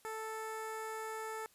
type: tone with notch filter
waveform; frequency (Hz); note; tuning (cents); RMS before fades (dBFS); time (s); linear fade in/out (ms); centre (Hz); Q
15% pulse; 440; A4; 0; -42; 0.05-1.46; 0; 4200; 1.5
effects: white hiss -67 dBFS RMS until 1.54 s + resampled to 32000 Hz